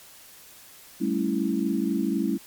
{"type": "chord", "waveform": "sine", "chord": "A dominant seventh", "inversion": "third", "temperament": "equal", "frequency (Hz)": [196, 220, 277.2, 329.6], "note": ["G3", "A3", "C#4", "E4"], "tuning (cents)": [0, 0, 0, 0], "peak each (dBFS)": -28, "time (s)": [1, 2.38], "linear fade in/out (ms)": 20, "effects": ["white hiss -49 dBFS RMS until 2.46 s", "MP3 96 kbps"]}